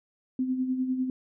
sine tone with tremolo, 257.3 Hz, C4, 29 cents flat, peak -23 dBFS, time 0.39-1.1 s, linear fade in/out 2 ms, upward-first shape sine, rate 10 Hz, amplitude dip 55%, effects none

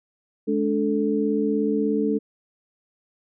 sine tone cluster, 212.8 / 289.4 / 439.2 Hz, G#3 / D4 / A4, +42 / -25 / -3 cents, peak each -24 dBFS, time 0.47-2.19 s, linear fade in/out 20 ms, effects none

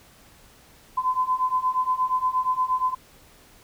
sine beating tone pair, 1015 / 1023.5 Hz, B5 / C6, +47 / -38 cents, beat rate 8.5 Hz, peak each -25 / -23 dBFS, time 0.97-2.95 s, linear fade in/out 10 ms, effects pink hiss -53 dBFS RMS until 3.63 s

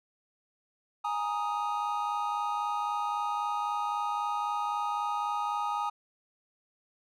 triangle chord, Ab suspended second, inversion none, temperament just, 830.6 / 934.4 / 1245.9 Hz, Ab5 / Bb5 / Eb6, 0 / +4 / +2 cents, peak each -31 / -33 / -31 dBFS, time 1.04-5.9 s, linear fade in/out 10 ms, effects none

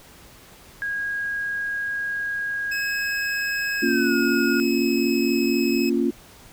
sine tone with pitch glide, 1639 to 1435.1 Hz, G#6 to F6, -23 to +47 cents, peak -24 dBFS, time 0.82-4.6 s, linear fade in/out 0 ms, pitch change -230 cents, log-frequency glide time 3.81-4.14 s
25% pulse tone, 2569 Hz, E7, 45 cents flat, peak -24 dBFS, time 2.71-5.9 s, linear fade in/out 10 ms
sine chord, Bb minor, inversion none, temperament equal, 233.1 / 277.2 / 349.2 Hz, Bb3 / Db4 / F4, 0 / 0 / 0 cents, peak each -23 dBFS, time 3.82-6.11 s, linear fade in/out 10 ms
effects pink hiss -48 dBFS RMS until 6.52 s

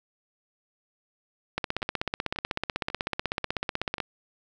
two click trains, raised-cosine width 0.3 ms, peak -20 / -11 dBFS, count 5 / 40, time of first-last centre 1.82-3.982 / 1.58-4.002 s, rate 1.85 / 16.1 Hz, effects none

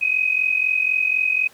sine tone pair together, 2494 / 2538 Hz, D#7 / D#7, +3 / +34 cents, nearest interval unison, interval 31 cents, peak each -21 / -19 dBFS, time 0.01-1.48 s, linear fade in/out 10 ms, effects pink hiss -50 dBFS RMS until 1.53 s + high-pass 200 Hz 12 dB/octave

